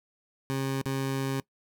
20% pulse tone with dropouts, 135 Hz, C#3, 45 cents flat, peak -23 dBFS, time 0.5-1.4 s, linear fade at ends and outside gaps 0 ms, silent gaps 0.815-0.857 s, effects noise-tail reverb RT60 0.1 s tail -21 dB re dry

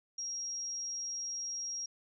sine tone, 5620 Hz, F8, 10 cents sharp, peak -36 dBFS, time 0.18-1.86 s, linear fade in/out 5 ms, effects none

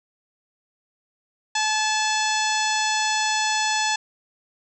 harmonic tone with a mistuned harmonic, 862 Hz, A5, 36 cents flat, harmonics 1 / 2 / 3 / 4 / 5 / 6 / 7 / 8 / 9, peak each -24 / -27 / -29 / -30 / -31 / -32 / -32 / -33 / -34 dBFS, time 1.55-3.96 s, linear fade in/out 5 ms, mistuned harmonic 3, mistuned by +28 cents, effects none

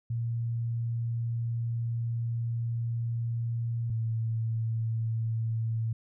sine tone pair in turn, 116.54 / 113.03 Hz, A#2 / A2, 0 / +47 cents, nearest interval minor second, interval 53 cents, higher first, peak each -28 / -27 dBFS, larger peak second, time 0.1-3.9 / 3.9-5.93 s, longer first, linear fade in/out 5 ms, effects none

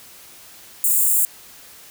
white high-pass noise, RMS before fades -17 dBFS, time 0.84-1.25 s, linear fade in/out 0 ms, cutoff 7100 Hz, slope 96 dB/octave, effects white hiss -44 dBFS RMS until 1.9 s

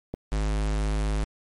click, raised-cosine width 2 ms, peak -17 dBFS, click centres 0.14 s
square tone, 52.1 Hz, G#1, 6 cents sharp, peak -24 dBFS, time 0.32-1.24 s, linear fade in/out 0 ms
effects MP3 48 kbps

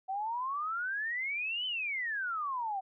sine exponential two-way sweep, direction up then down, 748 to 3071 to 748 Hz, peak -32 dBFS, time 0.08-2.81 s, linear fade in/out 20 ms, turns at 1.66 s, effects none

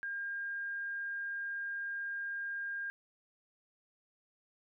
sine tone, 1609 Hz, G6, 45 cents sharp, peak -36 dBFS, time 0.03-2.9 s, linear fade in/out 0 ms, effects none

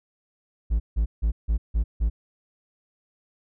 triangle tone bursts, 55 Hz, A1, in tune, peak -17 dBFS, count 6, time 0.7-2.1 s, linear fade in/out 20 ms, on 100 ms, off 160 ms, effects none

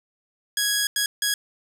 10% pulse tone bursts at uneven times, 1661.2 Hz, G#6, in tune, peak -12 dBFS, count 3, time 0.57-0.87 / 0.96-1.06 / 1.22-1.34 s, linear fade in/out 2 ms, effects none

